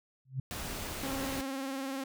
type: tone with exponential growth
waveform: sine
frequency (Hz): 131.9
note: C3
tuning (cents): +14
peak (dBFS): -28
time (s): 0.25-0.4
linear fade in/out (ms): 5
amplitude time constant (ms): 31
type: noise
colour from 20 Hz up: pink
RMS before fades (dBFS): -39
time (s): 0.51-1.41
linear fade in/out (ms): 0
type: tone with vibrato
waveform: sawtooth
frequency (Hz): 269.6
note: C#4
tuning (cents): -48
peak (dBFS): -31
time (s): 1.03-2.04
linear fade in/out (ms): 5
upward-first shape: triangle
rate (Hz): 20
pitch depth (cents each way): 61
effects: none